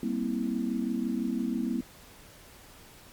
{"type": "chord", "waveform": "sine", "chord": "C dominant seventh", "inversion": "second", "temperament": "just", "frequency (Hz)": [196.22, 235.5, 261.6, 327], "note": ["G3", "Bb3", "C4", "E4"], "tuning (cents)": [2, 18, 0, -14], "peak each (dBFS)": [-35, -30, -33, -35], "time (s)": [0.03, 1.81], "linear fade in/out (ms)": 2, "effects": ["pink hiss -52 dBFS RMS until 3.12 s", "MP3 96 kbps"]}